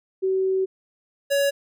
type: tone pair in turn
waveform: sine / square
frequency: 379.8 / 561.5 Hz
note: F#4 / C#5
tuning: +45 / +22 cents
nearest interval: perfect fifth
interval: 677 cents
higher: second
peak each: -19 dBFS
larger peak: neither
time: 0.22-0.66 / 1.3-1.51 s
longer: first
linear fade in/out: 20 ms
effects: none